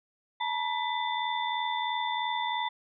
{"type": "tone cluster", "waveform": "sine", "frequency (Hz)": [872, 955, 2002, 3544], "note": ["A5", "A#5", "B6", "A7"], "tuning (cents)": [-16, 42, 23, 12], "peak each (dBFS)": [-34, -31, -36, -36], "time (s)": [0.4, 2.69], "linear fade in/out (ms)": 10, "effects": []}